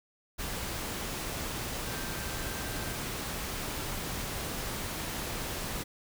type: tone in noise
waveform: sine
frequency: 1568 Hz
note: G6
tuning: in tune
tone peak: -46 dBFS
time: 1.85-2.97 s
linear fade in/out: 20 ms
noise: pink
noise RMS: -36 dBFS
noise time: 0.38-5.84 s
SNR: -13 dB
effects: none